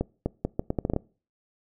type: accelerating click train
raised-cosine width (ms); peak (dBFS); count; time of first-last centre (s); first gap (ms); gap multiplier
2; -12; 10; 0.01-0.964; 250; 0.76
effects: noise-tail reverb RT60 0.4 s tail -24 dB re dry